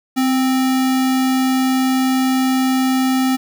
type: tone with sample-and-hold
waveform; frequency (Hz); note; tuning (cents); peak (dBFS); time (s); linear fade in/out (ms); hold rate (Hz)
sine; 259.6; C4; -13; -13; 0.16-3.37; 20; 1050
effects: none